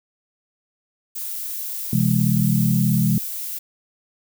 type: noise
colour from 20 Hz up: violet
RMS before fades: -29 dBFS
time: 1.15-3.59 s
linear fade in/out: 10 ms
type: chord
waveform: sine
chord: C augmented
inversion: none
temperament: equal with one note detuned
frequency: 130.81 / 169.06 / 207.7 Hz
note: C3 / E3 / G#3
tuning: 0 / +44 / 0 cents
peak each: -20 dBFS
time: 1.93-3.18 s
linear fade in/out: 2 ms
effects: none